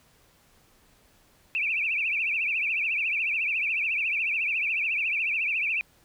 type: tone with vibrato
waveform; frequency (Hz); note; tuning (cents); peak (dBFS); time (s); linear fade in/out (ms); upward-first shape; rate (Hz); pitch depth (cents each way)
sine; 2500; D#7; +8; -24; 1.55-5.81; 0; triangle; 14; 180
effects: pink hiss -61 dBFS RMS until 6.04 s